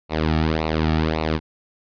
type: tone with flanger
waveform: sawtooth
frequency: 78.9 Hz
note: D#2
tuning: 25 cents sharp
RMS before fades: -21 dBFS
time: 0.09-1.4 s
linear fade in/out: 50 ms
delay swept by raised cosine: 0.6 to 2 ms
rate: 1.8 Hz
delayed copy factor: -0.8
effects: resampled to 11025 Hz